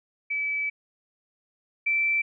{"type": "tone pair in turn", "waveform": "sine", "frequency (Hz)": [2300, 2332], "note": ["D7", "D7"], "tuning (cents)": [-37, -13], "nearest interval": "unison", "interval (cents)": 24, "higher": "second", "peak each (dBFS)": [-25, -21], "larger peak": "second", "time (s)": [[0.3, 0.7], [1.86, 2.22]], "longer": "first", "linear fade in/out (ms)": 10, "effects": []}